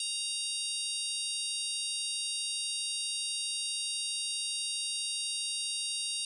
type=harmonic tone; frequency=932.3 Hz; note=A#5; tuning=in tune; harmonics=3 / 4 / 5 / 6 / 7 / 8 / 9 / 10; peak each=-40 / -38 / -39 / -44 / -48 / -49 / -42 / -38 dBFS; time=0-6.25 s; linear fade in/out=2 ms; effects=11-bit